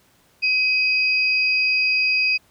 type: tone pair together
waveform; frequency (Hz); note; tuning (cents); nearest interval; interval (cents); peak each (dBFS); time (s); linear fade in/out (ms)
sine; 2523 / 4832; D#7 / D8; +23 / +48; major seventh; 1125; -17 / -24; 0.42-2.38; 20
effects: pink hiss -58 dBFS RMS until 2.5 s + high-pass 60 Hz 12 dB/octave